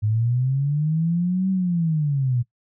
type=linear two-way sweep; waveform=sine; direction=up then down; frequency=103.83 to 191.8 to 118.3 Hz; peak=-18 dBFS; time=0.02-2.43 s; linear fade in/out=20 ms; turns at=1.5 s; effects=noise-tail reverb RT60 0.1 s tail -19 dB re dry